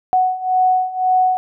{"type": "beating tone pair", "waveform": "sine", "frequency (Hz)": [740, 741.9], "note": ["F#5", "F#5"], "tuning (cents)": [0, 4], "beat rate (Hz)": 1.9, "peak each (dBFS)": [-18, -15], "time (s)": [0.13, 1.37], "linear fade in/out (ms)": 0, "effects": []}